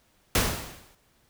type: noise with exponential decay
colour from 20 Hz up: pink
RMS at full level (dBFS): -20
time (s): 0.35-0.95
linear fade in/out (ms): 2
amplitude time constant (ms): 130
effects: pink hiss -65 dBFS RMS until 1.29 s